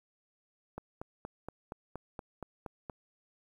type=click train; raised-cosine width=1 ms; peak=-26 dBFS; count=10; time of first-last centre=0.78-2.898 s; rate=4.25 Hz; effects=10-bit